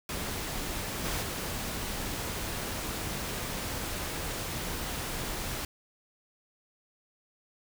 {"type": "noise with level steps", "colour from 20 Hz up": "pink", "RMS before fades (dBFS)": [-35, -32, -35], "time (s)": [0.09, 5.65], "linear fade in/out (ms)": 2, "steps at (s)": [1.04, 1.21], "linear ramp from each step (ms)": 20, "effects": []}